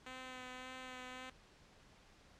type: tone with vibrato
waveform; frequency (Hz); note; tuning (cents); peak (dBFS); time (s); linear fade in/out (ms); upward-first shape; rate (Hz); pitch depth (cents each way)
5% pulse; 255.6; C4; -40; -36; 0.06-1.3; 5; sine; 1.8; 16
effects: pink hiss -64 dBFS RMS until 2.39 s + low-pass 6000 Hz 12 dB/octave